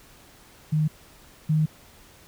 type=tone pair in turn; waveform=sine; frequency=154 / 155.16 Hz; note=D#3 / D#3; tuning=-17 / -4 cents; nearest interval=unison; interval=13 cents; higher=second; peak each=-19 / -18 dBFS; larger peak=second; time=0.72-0.88 / 1.49-1.66 s; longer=second; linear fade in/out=10 ms; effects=pink hiss -52 dBFS RMS until 2.27 s